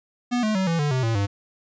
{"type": "tone with pitch steps", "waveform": "square", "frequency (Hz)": [244.3, 215.1, 189.47, 166.86, 146.95, 129.41, 113.97, 100.37], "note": ["B3", "A3", "F#3", "E3", "D3", "C3", "A#2", "G2"], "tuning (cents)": [-19, -39, 41, 21, 1, -19, -39, 41], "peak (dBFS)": -21, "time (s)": [0.31, 1.27], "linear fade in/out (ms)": 20, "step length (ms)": 120, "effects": ["resampled to 16000 Hz"]}